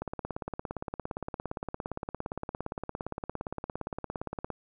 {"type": "click train", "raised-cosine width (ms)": 1, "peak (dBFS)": -20, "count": 79, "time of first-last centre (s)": [0.02, 4.503], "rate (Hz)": 17.4, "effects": []}